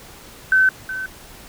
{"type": "tone with echo", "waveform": "sine", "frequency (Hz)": 1529, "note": "G6", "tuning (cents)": -44, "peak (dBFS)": -11, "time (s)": [0.52, 0.69], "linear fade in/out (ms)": 2, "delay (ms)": 370, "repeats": 1, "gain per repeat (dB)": -13, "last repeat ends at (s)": 1.06, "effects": ["pink hiss -42 dBFS RMS until 1.48 s"]}